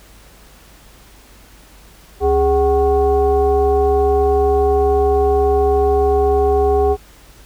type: tone with frequency modulation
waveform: sine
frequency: 411.7 Hz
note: G#4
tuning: 15 cents flat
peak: -11 dBFS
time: 2.2-6.97 s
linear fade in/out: 50 ms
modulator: 342 Hz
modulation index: 0.95
effects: added 50 Hz sine -45 dBFS peak until 7.45 s + pink hiss -46 dBFS RMS until 7.45 s